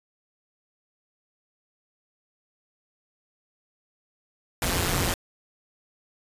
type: noise with amplitude modulation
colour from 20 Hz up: pink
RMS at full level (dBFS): -22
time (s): 4.62-5.14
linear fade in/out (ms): 2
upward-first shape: sine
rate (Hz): 176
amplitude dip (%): 75
effects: resampled to 32000 Hz